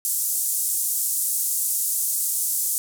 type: band-pass noise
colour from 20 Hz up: pink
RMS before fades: -24 dBFS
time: 0.05-2.78 s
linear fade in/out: 0 ms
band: 7800 to 15000 Hz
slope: 24 dB/octave
effects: none